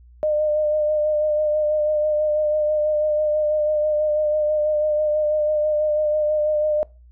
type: tone with vibrato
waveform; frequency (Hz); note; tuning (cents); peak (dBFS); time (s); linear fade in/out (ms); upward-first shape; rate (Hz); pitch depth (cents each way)
sine; 606; D#5; -46; -17; 0.23-6.83; 0; sine; 6.1; 23
effects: noise-tail reverb RT60 0.3 s tail -23 dB re dry + added 60 Hz sine -45 dBFS peak until 7.11 s